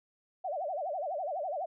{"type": "tone with vibrato", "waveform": "sine", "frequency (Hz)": 661, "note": "E5", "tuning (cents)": 5, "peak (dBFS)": -32, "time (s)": [0.44, 1.66], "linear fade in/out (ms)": 10, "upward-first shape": "sine", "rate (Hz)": 12, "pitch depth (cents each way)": 260, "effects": []}